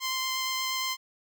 10% pulse tone with vibrato, 1043 Hz, C6, 6 cents flat, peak -20 dBFS, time 0-0.97 s, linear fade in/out 50 ms, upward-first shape sine, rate 8.5 Hz, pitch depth 9 cents each way, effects none

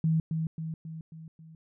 sine tone with echo, 160.6 Hz, E3, 45 cents flat, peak -22 dBFS, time 0.04-0.2 s, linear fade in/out 2 ms, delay 270 ms, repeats 5, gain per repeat -5 dB, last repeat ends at 1.55 s, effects none

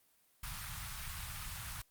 pink band-stop noise, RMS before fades -43 dBFS, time 0.43-1.82 s, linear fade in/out 5 ms, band 140 to 1000 Hz, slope 24 dB/octave, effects white hiss -71 dBFS RMS until 1.9 s + Opus 32 kbps

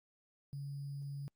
sine tone with sample-and-hold, 140.9 Hz, C#3, 29 cents sharp, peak -40 dBFS, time 0.53-1.28 s, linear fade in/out 0 ms, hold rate 4900 Hz, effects Opus 48 kbps

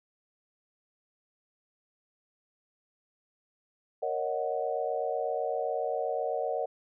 sine chord, D# minor seventh, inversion second, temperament equal, 466.2 / 554.4 / 622.3 / 740 Hz, A#4 / C#5 / D#5 / F#5, 0 / 0 / 0 / 0 cents, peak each -34 dBFS, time 4.02-6.66 s, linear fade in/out 10 ms, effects none

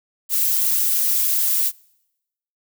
violet noise with flanger, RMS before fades -19 dBFS, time 0.29-1.72 s, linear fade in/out 50 ms, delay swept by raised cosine 0.96 to 6.56 ms, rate 2.6 Hz, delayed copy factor +0.7, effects noise-tail reverb RT60 0.9 s tail -26 dB re dry

